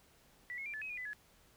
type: tone with pitch steps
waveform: sine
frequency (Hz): 1960 / 2174 / 2366 / 1733 / 2550 / 2439 / 2002 / 1697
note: B6 / C#7 / D7 / A6 / D#7 / D#7 / B6 / G#6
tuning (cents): -14 / -34 / +12 / -27 / +42 / -35 / +23 / +37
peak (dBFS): -40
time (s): 0.5-1.132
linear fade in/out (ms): 0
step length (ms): 79
effects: pink hiss -66 dBFS RMS until 1.56 s